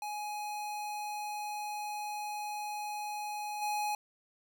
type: tone with level steps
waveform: square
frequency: 837 Hz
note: G#5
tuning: 13 cents sharp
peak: -37 / -32 dBFS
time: 0.02-3.95 s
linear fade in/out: 2 ms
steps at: 3.61 s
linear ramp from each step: 20 ms
effects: none